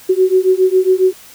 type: beating tone pair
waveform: sine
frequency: 370 / 377.3 Hz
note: F#4 / F#4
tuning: 0 / +34 cents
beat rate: 7.3 Hz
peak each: -12 dBFS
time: 0.09-1.13 s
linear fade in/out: 10 ms
effects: white hiss -40 dBFS RMS until 1.34 s